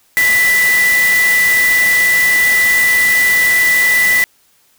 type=tone in noise; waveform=sine; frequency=1980 Hz; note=B6; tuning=4 cents sharp; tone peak=-9 dBFS; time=0.17-4.24 s; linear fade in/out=0 ms; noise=white; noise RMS=-20 dBFS; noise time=0.17-4.24 s; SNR=+8 dB; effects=white hiss -54 dBFS RMS until 4.78 s